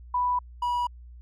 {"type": "tone pair in turn", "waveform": ["sine", "triangle"], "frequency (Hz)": [987.8, 972], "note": ["B5", "B5"], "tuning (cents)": [0, -28], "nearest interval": "unison", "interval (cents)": 28, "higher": "first", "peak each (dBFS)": -22, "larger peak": "neither", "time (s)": [[0.14, 0.39], [0.62, 0.87]], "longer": "neither", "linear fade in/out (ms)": 5, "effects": ["added 60 Hz sine -43 dBFS peak until 1.21 s"]}